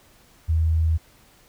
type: tone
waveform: sine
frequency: 80.5 Hz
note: E2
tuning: 41 cents flat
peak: -17 dBFS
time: 0.48-0.98 s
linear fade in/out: 20 ms
effects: pink hiss -55 dBFS RMS until 1.48 s